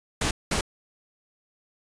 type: noise bursts at uneven times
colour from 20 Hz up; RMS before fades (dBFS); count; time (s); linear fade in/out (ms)
pink; -25; 2; 0.21-0.31 / 0.51-0.61; 5
effects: resampled to 22050 Hz